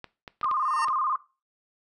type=clicks; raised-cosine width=0.3 ms; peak=-23 dBFS; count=6; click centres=0.043 / 0.278 / 0.413 / 0.444 / 0.513 / 0.884 s
type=tone with vibrato; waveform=sine; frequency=1134 Hz; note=C#6; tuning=39 cents sharp; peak=-23 dBFS; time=0.43-1.16 s; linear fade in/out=2 ms; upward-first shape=square; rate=18 Hz; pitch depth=120 cents each way
type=tone with exponential growth; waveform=25% pulse; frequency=914 Hz; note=A#5; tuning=34 cents flat; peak=-22 dBFS; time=0.53-0.85 s; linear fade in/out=5 ms; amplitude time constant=68 ms
effects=noise-tail reverb RT60 0.3 s tail -18 dB re dry + resampled to 24000 Hz